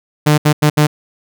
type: tone bursts at uneven times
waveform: sawtooth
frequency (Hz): 150.3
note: D3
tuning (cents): +40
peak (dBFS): -4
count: 4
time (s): 0.26-0.38 / 0.45-0.53 / 0.62-0.7 / 0.77-0.87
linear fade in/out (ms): 10
effects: none